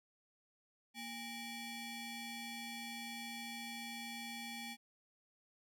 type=ring-modulated tone; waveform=20% pulse; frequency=1046.5 Hz; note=C6; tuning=in tune; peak=-36 dBFS; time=0.94-4.77 s; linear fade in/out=50 ms; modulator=1280 Hz; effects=none